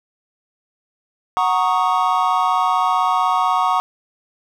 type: chord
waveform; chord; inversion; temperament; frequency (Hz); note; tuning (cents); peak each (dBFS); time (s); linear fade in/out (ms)
triangle; D# minor seventh; first; equal; 740 / 932.3 / 1108.7 / 1244.5; F#5 / A#5 / C#6 / D#6; 0 / 0 / 0 / 0; -18 / -19 / -17 / -21; 1.37-3.8; 0
effects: none